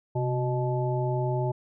harmonic tone with a mistuned harmonic, 123.7 Hz, B2, 3 cents sharp, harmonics 1 / 3 / 5 / 7, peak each -26 / -31 / -33 / -34 dBFS, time 0.15-1.52 s, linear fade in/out 10 ms, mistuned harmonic 1, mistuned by +84 cents, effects none

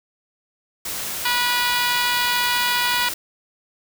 white noise, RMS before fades -28 dBFS, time 0.85-3.14 s, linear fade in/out 5 ms
harmonic tone, 487.2 Hz, B4, 24 cents flat, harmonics 2 / 3 / 4 / 5 / 6 / 7 / 8 / 9 / 10, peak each -24 / -26 / -27 / -28 / -29 / -29 / -30 / -31 / -31 dBFS, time 1.25-3.09 s, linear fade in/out 5 ms
effects none

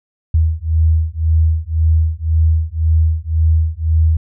sine beating tone pair, 79.1 / 81 Hz, D#2 / E2, +29 / -30 cents, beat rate 1.9 Hz, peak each -14 dBFS, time 0.34-4.17 s, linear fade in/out 5 ms, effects none

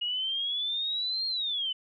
sine exponential two-way sweep, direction up then down, 2873 to 4253 to 2985 Hz, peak -28 dBFS, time 0.01-1.73 s, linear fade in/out 10 ms, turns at 1.27 s, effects none

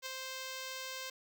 5% pulse tone with ADSR envelope, 523 Hz, C5, 1 cent flat, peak -26 dBFS, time 0.02-1.1 s, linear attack 42 ms, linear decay 7 ms, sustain -3 dB, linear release 5 ms, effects none

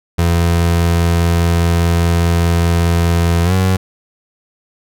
30% pulse tone with pitch glide, 84.9 to 93.66 Hz, F2 to F#2, -48 to +22 cents, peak -8 dBFS, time 0.18-3.77 s, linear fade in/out 10 ms, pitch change +170 cents, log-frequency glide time 3.44-3.53 s, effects none

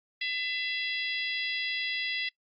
harmonic tone with a mistuned harmonic, 671 Hz, E5, 31 cents sharp, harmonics 3 / 4 / 5 / 6 / 7, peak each -33 / -36 / -36 / -40 / -41 dBFS, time 0.21-2.29 s, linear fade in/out 5 ms, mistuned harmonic 7, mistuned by +60 cents, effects noise-tail reverb RT60 0.1 s tail -23 dB re dry + Opus 24 kbps

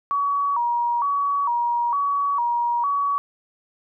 sine tone with vibrato, 1037 Hz, C6, 16 cents flat, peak -19 dBFS, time 0.11-3.18 s, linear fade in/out 0 ms, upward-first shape square, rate 1.1 Hz, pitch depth 150 cents each way, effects none

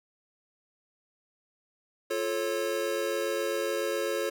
square chord, F augmented, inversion none, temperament just, 349.2 / 436.5 / 545.7 Hz, F4 / A4 / C#5, 0 / -14 / -27 cents, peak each -35 / -33 / -32 dBFS, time 2.1-4.3 s, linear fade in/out 10 ms, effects none

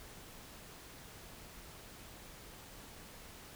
silence, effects pink hiss -53 dBFS RMS until 3.55 s

